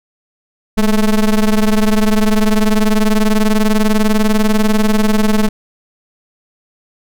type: ring-modulated tone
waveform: square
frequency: 109.3 Hz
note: A2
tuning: 11 cents flat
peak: -7 dBFS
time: 0.77-5.49 s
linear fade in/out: 10 ms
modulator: 99.2 Hz
effects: none